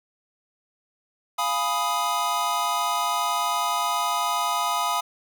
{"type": "chord", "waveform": "square", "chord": "F half-diminished seventh", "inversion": "none", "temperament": "equal with one note detuned", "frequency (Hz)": [698.5, 830.6, 987.8, 1248.8], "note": ["F5", "Ab5", "Cb6", "Eb6"], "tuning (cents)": [0, 0, 0, 6], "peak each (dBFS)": [-31, -31, -28, -27], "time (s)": [1.38, 5.01], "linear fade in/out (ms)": 10, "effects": []}